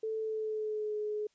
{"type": "tone with pitch glide", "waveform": "sine", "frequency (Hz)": [440, 422.6], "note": ["A4", "G#4"], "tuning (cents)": [0, 30], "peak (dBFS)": -32, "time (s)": [0.03, 1.27], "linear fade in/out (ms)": 5, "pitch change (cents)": -70, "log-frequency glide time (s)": [0.19, 0.97], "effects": ["white hiss -73 dBFS RMS until 1.34 s", "resampled to 16000 Hz"]}